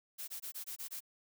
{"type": "noise bursts", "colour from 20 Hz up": "blue", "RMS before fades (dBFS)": -43, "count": 7, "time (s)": [0.18, 1.006], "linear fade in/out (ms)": 20, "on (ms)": 100, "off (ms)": 21, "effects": []}